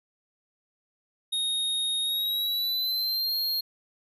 square tone with pitch glide, 3729 to 4234 Hz, A#7 to C8, 0 to +20 cents, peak -26 dBFS, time 1.32-3.61 s, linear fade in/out 10 ms, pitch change +220 cents, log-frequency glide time 2.02-3.36 s, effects none

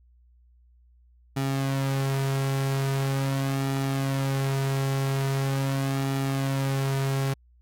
sawtooth tone with flanger, 136 Hz, C#3, 33 cents flat, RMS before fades -26 dBFS, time 1.36-7.34 s, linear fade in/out 10 ms, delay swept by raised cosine 1.9 to 4.1 ms, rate 0.42 Hz, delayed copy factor -0.55, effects added 60 Hz sine -55 dBFS peak until 7.61 s + AAC 64 kbps

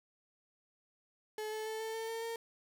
35% pulse tone with pitch steps, 429.7 / 434.4 / 439.2 / 444.1 / 449 / 453.9 / 458.9 Hz, A4 / A4 / A4 / A4 / A4 / A#4 / A#4, -41 / -22 / -3 / +16 / +35 / -46 / -27 cents, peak -36 dBFS, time 1.38-2.36 s, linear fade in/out 2 ms, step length 140 ms, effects none

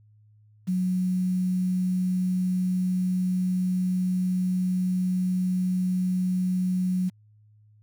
sine tone with quantisation, 183.3 Hz, F#3, 16 cents flat, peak -22 dBFS, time 0.67-7.1 s, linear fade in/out 20 ms, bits 8, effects added 106 Hz sine -54 dBFS peak until 7.82 s

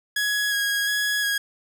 sawtooth tone with vibrato, 1661.2 Hz, G#6, in tune, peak -18 dBFS, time 0.16-1.38 s, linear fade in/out 5 ms, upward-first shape square, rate 1.4 Hz, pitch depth 14 cents each way, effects none

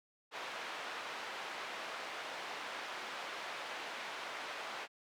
pink band-pass noise, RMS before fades -44 dBFS, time 0.31-4.88 s, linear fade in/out 50 ms, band 690 to 3200 Hz, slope 12 dB/octave, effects none

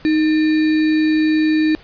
sine tone with sample-and-hold, 311.1 Hz, D#4, in tune, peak -12 dBFS, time 0.05-1.75 s, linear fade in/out 0 ms, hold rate 2100 Hz, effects pink hiss -44 dBFS RMS until 1.83 s + resampled to 11025 Hz

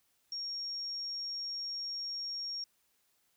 sine tone, 5560 Hz, F8, 9 cents flat, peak -36 dBFS, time 0.32-2.64 s, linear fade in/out 2 ms, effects white hiss -74 dBFS RMS until 3.36 s

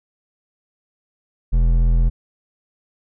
triangle tone with hard clipping, 41.92 Hz, E1, 30 cents sharp, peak -14 dBFS, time 1.52-2.1 s, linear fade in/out 20 ms, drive 12 dB, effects none

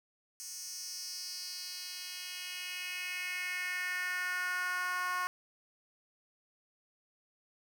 10% pulse tone with high-pass filter sweep, 362.7 Hz, F#4, 34 cents flat, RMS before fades -38 dBFS, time 0.4-5.27 s, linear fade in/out 0 ms, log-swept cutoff 6700 to 1100 Hz, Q 3, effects none

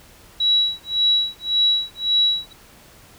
sine tone with tremolo, 3900 Hz, B7, 23 cents flat, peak -13 dBFS, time 0.4-2.53 s, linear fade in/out 5 ms, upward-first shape sine, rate 1.8 Hz, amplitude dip 100%, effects pink hiss -48 dBFS RMS until 3.18 s

